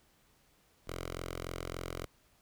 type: tone with notch filter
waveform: 5% pulse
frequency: 43.52 Hz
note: F1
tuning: 5 cents flat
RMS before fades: -41 dBFS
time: 0.87-2.06 s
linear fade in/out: 10 ms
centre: 210 Hz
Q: 0.92
effects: pink hiss -68 dBFS RMS until 2.41 s